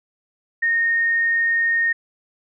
sine tone, 1846 Hz, A#6, 17 cents flat, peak -16 dBFS, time 0.62-1.93 s, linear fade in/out 10 ms, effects none

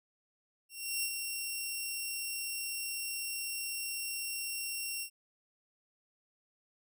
10% pulse tone with ADSR envelope, 2736 Hz, F7, 36 cents flat, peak -22 dBFS, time 0.69-5.1 s, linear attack 340 ms, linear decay 62 ms, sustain -5 dB, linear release 81 ms, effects none

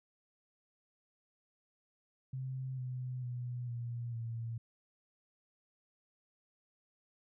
sine tone with pitch steps, 130.81 / 126.72 / 122.76 / 118.92 / 115.2 Hz, C3 / B2 / B2 / A#2 / A#2, 0 / +45 / -10 / +35 / -20 cents, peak -37 dBFS, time 2.33-4.58 s, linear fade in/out 5 ms, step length 450 ms, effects none

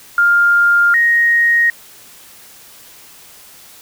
sine tone pair in turn, 1403 / 1872.8 Hz, F6 / A#6, +8 / +8 cents, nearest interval perfect fourth, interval 500 cents, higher second, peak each -8 / -9 dBFS, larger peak first, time 0.18-0.94 / 0.94-1.7 s, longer neither, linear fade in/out 2 ms, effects white hiss -41 dBFS RMS until 3.81 s

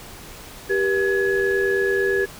sine tone cluster, 391 / 479.9 / 1688 Hz, G4 / B4 / G#6, -4 / -50 / +28 cents, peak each -19 / -25 / -22 dBFS, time 0.69-2.26 s, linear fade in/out 20 ms, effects tanh soft clip ceiling -10 dBFS + pink hiss -40 dBFS RMS until 2.39 s

